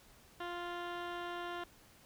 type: tone with low-pass filter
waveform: 15% pulse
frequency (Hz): 349.2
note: F4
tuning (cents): 0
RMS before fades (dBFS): -42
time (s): 0.4-1.64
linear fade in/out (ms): 5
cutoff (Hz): 2600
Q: 2
effects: pink hiss -62 dBFS RMS until 2.05 s